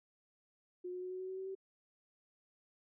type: tone with pitch steps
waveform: sine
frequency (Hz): 360 / 363.3 / 366.7 / 370.1 / 373.6 / 377 / 380.5 / 384.1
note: F#4 / F#4 / F#4 / F#4 / F#4 / F#4 / F#4 / G4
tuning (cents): -47 / -32 / -15 / 0 / +17 / +32 / +48 / -35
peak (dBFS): -40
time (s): 0.84-1.552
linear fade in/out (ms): 10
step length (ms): 89
effects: none